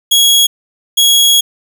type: tone pair in turn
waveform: sawtooth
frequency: 3322 / 3322 Hz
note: G#7 / G#7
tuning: 0 / 0 cents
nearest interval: unison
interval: 0 cents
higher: neither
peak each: -3 dBFS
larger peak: neither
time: 0.11-0.47 / 0.97-1.41 s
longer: second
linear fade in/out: 10 ms
effects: none